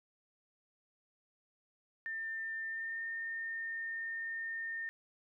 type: tone with pitch glide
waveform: sine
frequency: 1798 to 1821 Hz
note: A6 to A#6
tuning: +37 to -41 cents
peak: -37 dBFS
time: 2.06-4.89 s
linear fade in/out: 0 ms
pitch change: +22 cents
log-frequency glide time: 2.64-3.02 s
effects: none